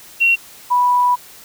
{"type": "tone pair in turn", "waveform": "sine", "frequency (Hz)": [2738, 983.8], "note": ["F7", "B5"], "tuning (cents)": [-35, -7], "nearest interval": "octave + tritone", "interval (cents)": 1772, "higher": "first", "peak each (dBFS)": [-10, -11], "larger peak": "first", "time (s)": [[0.2, 0.36], [0.7, 1.16]], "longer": "second", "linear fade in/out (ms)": 20, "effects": ["white hiss -41 dBFS RMS until 1.44 s"]}